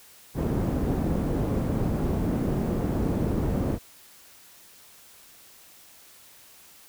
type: low-pass noise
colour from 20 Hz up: white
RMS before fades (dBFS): -26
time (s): 0.34-3.79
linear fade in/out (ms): 50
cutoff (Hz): 280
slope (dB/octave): 12
effects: white hiss -52 dBFS RMS until 6.88 s